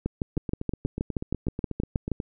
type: two click trains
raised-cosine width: 3 ms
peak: -17 / -13 dBFS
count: 16 / 14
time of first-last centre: 0.37-2.202 / 0.06-2.117 s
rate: 8.19 / 6.32 Hz
effects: none